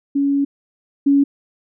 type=tone pair in turn; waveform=sine; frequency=280.4 / 280.4 Hz; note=C#4 / C#4; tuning=+20 / +20 cents; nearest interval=unison; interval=0 cents; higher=neither; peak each=-14 / -10 dBFS; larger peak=second; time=0.15-0.45 / 1.06-1.24 s; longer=first; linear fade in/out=10 ms; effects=none